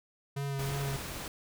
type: tone with vibrato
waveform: square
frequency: 138.59 Hz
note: C#3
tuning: in tune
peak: -33 dBFS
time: 0.36-0.97 s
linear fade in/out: 10 ms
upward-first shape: sine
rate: 3 Hz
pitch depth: 23 cents each way
type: noise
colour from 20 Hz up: pink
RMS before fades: -40 dBFS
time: 0.59-1.28 s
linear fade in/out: 2 ms
effects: none